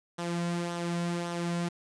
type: tone with flanger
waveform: sawtooth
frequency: 172.3 Hz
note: F3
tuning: 23 cents flat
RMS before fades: -32 dBFS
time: 0.18-1.69 s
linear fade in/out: 10 ms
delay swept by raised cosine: 0.41 to 2.51 ms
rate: 1.8 Hz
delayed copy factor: -0.5
effects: resampled to 22050 Hz + 9-bit